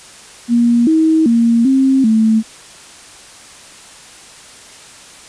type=tone with pitch steps; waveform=sine; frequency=236.9 / 318.7 / 232.4 / 266.6 / 220.8 Hz; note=A#3 / D#4 / A#3 / C4 / A3; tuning=+28 / +42 / -5 / +33 / +6 cents; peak=-8 dBFS; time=0.48-2.43 s; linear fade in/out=50 ms; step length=390 ms; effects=white hiss -38 dBFS RMS until 5.28 s + resampled to 22050 Hz